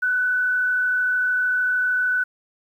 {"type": "tone with frequency modulation", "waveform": "sine", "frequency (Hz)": 1493, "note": "F#6", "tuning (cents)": 15, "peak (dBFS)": -18, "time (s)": [0.02, 2.24], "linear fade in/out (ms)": 10, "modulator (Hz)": 33.2, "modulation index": 0.52, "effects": ["9-bit"]}